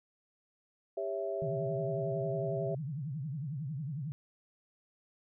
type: chord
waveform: sine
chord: C# diminished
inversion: second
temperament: equal with one note detuned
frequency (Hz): 398.2 / 554.4 / 659.3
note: G4 / C#5 / E5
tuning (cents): +27 / 0 / 0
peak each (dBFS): -37 / -39 / -36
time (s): 0.97-2.75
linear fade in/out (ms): 5
type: tone with vibrato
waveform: sine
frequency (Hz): 144.5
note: D3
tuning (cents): -28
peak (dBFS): -35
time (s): 1.42-4.12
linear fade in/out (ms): 0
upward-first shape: triangle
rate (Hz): 11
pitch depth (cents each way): 280
effects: none